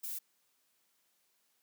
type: noise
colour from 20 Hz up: violet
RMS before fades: -40 dBFS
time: 0.03-0.19 s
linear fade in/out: 10 ms
effects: white hiss -75 dBFS RMS until 1.62 s + high-pass 150 Hz 12 dB/octave